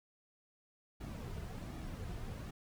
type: noise with flanger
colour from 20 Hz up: brown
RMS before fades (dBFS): -44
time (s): 1-2.51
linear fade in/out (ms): 10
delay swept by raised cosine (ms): 1.9 to 3.7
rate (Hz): 1.3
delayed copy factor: -0.5
effects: none